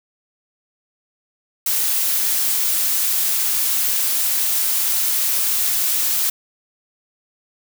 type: noise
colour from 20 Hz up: blue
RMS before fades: -19 dBFS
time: 1.66-6.3 s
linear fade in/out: 5 ms
effects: none